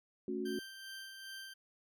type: chord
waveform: sine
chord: F# minor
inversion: first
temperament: equal with one note detuned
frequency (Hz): 220 / 277.2 / 365.5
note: A3 / C#4 / F#4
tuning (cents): 0 / 0 / -21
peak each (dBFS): -41 / -41 / -38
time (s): 0.28-0.59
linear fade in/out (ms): 2
type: tone with tremolo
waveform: 20% pulse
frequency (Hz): 1568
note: G6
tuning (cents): 0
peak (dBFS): -40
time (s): 0.45-1.54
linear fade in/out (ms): 10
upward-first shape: sine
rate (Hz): 2.5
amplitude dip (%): 40
effects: none